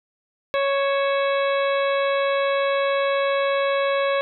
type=harmonic tone with a mistuned harmonic; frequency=554.4 Hz; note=C#5; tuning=in tune; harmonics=1 / 2 / 3 / 4 / 5 / 6 / 7; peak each=-20 / -26 / -30 / -32 / -34 / -36 / -37 dBFS; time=0.54-4.21 s; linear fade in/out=0 ms; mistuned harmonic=5; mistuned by=-92 cents; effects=none